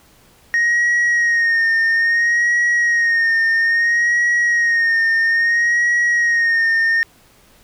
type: tone with vibrato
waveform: sine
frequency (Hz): 1864.7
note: A#6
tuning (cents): 0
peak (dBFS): -10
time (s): 0.54-7.03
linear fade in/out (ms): 0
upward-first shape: sine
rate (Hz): 0.6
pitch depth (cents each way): 42
effects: tanh soft clip ceiling -12 dBFS + pink hiss -51 dBFS RMS until 7.63 s